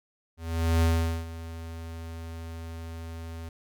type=tone with ADSR envelope; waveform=square; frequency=82.41 Hz; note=E2; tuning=in tune; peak=-20 dBFS; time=0.37-3.49 s; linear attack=450 ms; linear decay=430 ms; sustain=-17 dB; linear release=3 ms; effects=none